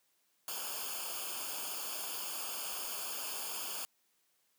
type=noise with comb filter; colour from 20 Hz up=white; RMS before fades=-40 dBFS; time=0.48-3.85 s; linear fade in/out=0 ms; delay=0.51 ms; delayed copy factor=-0.85; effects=white hiss -75 dBFS RMS until 4.58 s + high-pass 150 Hz 12 dB/octave